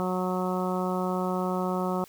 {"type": "harmonic tone", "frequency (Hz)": 183.4, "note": "F#3", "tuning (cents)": -15, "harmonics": [1, 2, 3, 4, 5, 6, 7], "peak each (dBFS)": [-29, -32, -34, -35, -36, -37, -37], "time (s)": [0, 2.04], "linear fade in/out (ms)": 0, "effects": ["white hiss -54 dBFS RMS until 2.08 s"]}